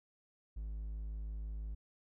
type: tone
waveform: triangle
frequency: 53 Hz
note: G#1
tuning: 36 cents sharp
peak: -37 dBFS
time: 0.56-1.75 s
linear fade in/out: 10 ms
effects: none